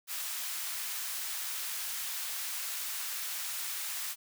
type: high-pass noise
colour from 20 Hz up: white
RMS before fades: -37 dBFS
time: 0.07-4.16 s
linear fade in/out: 50 ms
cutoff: 1100 Hz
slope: 12 dB/octave
effects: none

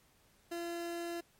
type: tone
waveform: 30% pulse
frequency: 341.5 Hz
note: F4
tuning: 39 cents flat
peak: -35 dBFS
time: 0.51-1.21 s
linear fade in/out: 10 ms
effects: pink hiss -68 dBFS RMS until 1.39 s + MP3 64 kbps

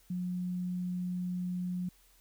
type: tone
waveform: sine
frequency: 180 Hz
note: F#3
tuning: 47 cents flat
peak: -32 dBFS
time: 0.1-1.89 s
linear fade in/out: 5 ms
effects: added 42 Hz sine -65 dBFS peak until 2.2 s + white hiss -65 dBFS RMS until 2.2 s

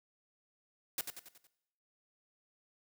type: noise with echo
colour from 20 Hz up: white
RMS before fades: -35 dBFS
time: 0.98-1.01 s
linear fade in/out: 2 ms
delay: 92 ms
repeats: 5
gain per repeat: -6 dB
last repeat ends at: 1.47 s
effects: noise-tail reverb RT60 0.8 s tail -17 dB re dry + high-pass 100 Hz 12 dB/octave

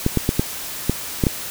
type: clicks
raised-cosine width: 3 ms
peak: -3 dBFS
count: 7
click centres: 0.064 / 0.173 / 0.291 / 0.395 / 0.896 / 1.238 / 1.268 s
effects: white hiss -30 dBFS RMS until 1.5 s

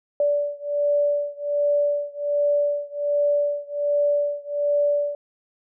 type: beating tone pair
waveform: sine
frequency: 580 / 581.3 Hz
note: D5 / D5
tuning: -22 / -18 cents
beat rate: 1.3 Hz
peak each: -22 / -23 dBFS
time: 0.2-5.15 s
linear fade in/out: 2 ms
effects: none

